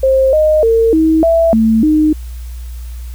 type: tone with pitch steps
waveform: sine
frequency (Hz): 530 / 617 / 454.2 / 318.7 / 662 / 222.6 / 307.5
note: C5 / D#5 / A#4 / D#4 / E5 / A3 / D#4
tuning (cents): +22 / -15 / -45 / +42 / +7 / +20 / -20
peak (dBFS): -7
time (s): 0.03-2.13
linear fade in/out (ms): 5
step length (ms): 300
effects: added 60 Hz sine -23 dBFS peak until 3.14 s + white hiss -43 dBFS RMS until 3.14 s